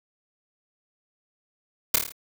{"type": "noise with echo", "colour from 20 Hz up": "white", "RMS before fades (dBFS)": -17, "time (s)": [1.94, 1.96], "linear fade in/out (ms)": 5, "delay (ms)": 27, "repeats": 6, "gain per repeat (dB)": -4, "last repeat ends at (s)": 2.122, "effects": []}